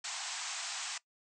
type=band-pass noise; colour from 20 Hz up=white; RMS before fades=-40 dBFS; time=0.04-0.98 s; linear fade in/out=5 ms; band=680 to 8200 Hz; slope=96 dB/octave; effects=noise-tail reverb RT60 0.1 s tail -20 dB re dry

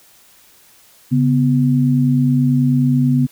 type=tone pair together; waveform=sine; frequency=139.75 / 249 Hz; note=C#3 / B3; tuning=+14 / +14 cents; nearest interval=minor seventh; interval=1000 cents; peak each=-14 dBFS; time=1.11-3.27 s; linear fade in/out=20 ms; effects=white hiss -49 dBFS RMS until 3.31 s

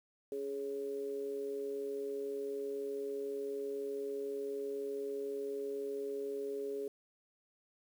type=tone with amplitude modulation; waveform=sine; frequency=417 Hz; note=G#4; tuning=7 cents sharp; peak=-33 dBFS; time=0.32-6.88 s; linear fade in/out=2 ms; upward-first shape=sine; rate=136 Hz; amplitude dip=70%; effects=10-bit

